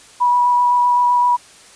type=tone with vibrato; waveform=sine; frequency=976 Hz; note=B5; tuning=21 cents flat; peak=-11 dBFS; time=0.2-1.37 s; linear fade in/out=20 ms; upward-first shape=square; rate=7.8 Hz; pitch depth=9 cents each way; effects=white hiss -44 dBFS RMS until 1.75 s + resampled to 22050 Hz